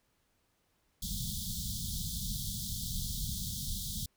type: band-stop noise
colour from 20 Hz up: pink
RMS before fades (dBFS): -37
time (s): 1.02-4.06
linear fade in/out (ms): 5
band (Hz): 220 to 3300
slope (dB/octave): 96
effects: pink hiss -75 dBFS RMS until 4.16 s